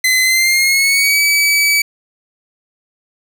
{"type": "tone with pitch glide", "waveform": "sawtooth", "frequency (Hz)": [2039, 2289], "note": ["C7", "D7"], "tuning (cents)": [-45, -45], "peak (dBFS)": -7, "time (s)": [0.04, 1.82], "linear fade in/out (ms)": 5, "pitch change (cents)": 200, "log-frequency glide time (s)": [0.22, 1.2], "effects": []}